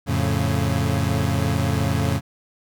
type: chord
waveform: 30% pulse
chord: F augmented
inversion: none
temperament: equal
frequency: 87.31 / 110 / 138.59 Hz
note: F2 / A2 / C#3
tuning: 0 / 0 / 0 cents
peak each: -21 dBFS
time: 0.06-2.21 s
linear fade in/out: 50 ms
effects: none